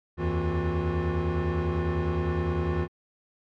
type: tone cluster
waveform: square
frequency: 77.1 / 87 / 162.3 / 356.6 Hz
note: D#2 / F2 / E3 / F4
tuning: -15 / -6 / -27 / +36 cents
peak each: -31 dBFS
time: 0.17-2.88 s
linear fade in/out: 50 ms
effects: low-pass 2000 Hz 12 dB/octave + MP3 96 kbps